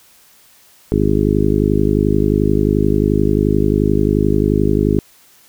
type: harmonic tone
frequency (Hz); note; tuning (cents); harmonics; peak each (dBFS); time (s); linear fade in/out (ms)
51.4; G#1; -17; 1 / 2 / 3 / 4 / 5 / 6 / 7 / 8; -20 / -20 / -20 / -20 / -20 / -20 / -20 / -20; 0.92-4.99; 0
effects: white hiss -49 dBFS RMS until 5.48 s